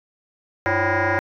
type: tone with frequency modulation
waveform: sine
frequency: 538 Hz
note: C5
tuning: 48 cents sharp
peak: -16 dBFS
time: 0.66-1.19 s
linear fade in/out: 0 ms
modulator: 221 Hz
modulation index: 6.4
effects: tanh soft clip ceiling -14 dBFS